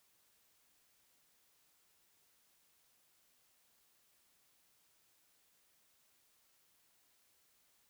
silence, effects white hiss -73 dBFS RMS until 7.89 s

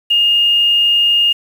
sine tone with quantisation, 2836 Hz, F7, 26 cents sharp, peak -9 dBFS, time 0.1-1.33 s, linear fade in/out 10 ms, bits 6, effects none

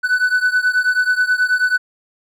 triangle beating tone pair, 1492 / 1501.3 Hz, F#6 / F#6, +14 / +25 cents, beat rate 9.3 Hz, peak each -14 / -16 dBFS, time 0.03-1.78 s, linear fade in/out 20 ms, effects none

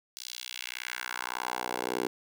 10% pulse tone with high-pass filter sweep, 61.74 Hz, B1, in tune, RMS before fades -36 dBFS, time 0.17-2.07 s, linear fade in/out 0 ms, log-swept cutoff 4800 to 380 Hz, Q 1.8, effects none

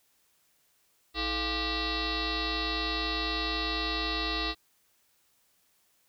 sine tone with frequency modulation, 1946 Hz, B6, 26 cents flat, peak -28 dBFS, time 1.14-4.55 s, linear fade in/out 50 ms, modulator 378 Hz, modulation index 6.8, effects white hiss -69 dBFS RMS until 6.08 s

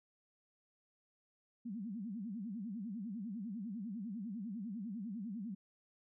sine tone with vibrato, 213.2 Hz, G#3, 46 cents sharp, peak -40 dBFS, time 1.65-5.55 s, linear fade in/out 10 ms, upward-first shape sine, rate 10 Hz, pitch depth 230 cents each way, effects none

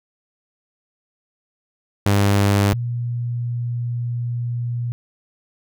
sawtooth / sine tone pair in turn, 100.6 / 119.97 Hz, G2 / B2, +45 / -50 cents, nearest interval minor third, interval 305 cents, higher second, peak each -10 / -21 dBFS, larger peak first, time 2.06-2.73 / 2.73-4.92 s, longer second, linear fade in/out 0 ms, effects none

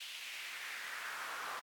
brown noise with high-pass filter sweep, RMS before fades -45 dBFS, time 0-1.6 s, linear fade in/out 10 ms, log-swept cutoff 3000 to 1100 Hz, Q 2.5, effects AAC 64 kbps

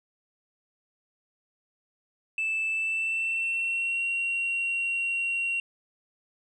sine tone with pitch glide, 2637 to 2746 Hz, E7 to F7, 0 to -30 cents, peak -24 dBFS, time 2.38-5.6 s, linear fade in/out 2 ms, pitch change +70 cents, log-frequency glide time 2.7-4.05 s, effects tanh soft clip ceiling -23 dBFS

